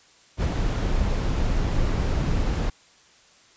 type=noise with ADSR envelope; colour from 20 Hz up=brown; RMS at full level=-21 dBFS; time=0.37-2.7 s; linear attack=52 ms; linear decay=40 ms; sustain=-2 dB; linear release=6 ms; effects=white hiss -55 dBFS RMS until 3.56 s + resampled to 16000 Hz